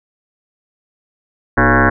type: tone with frequency modulation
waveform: sine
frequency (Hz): 698.5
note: F5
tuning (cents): 0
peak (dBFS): -8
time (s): 1.57-1.9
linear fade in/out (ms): 10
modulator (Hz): 133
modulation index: 7.8
effects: none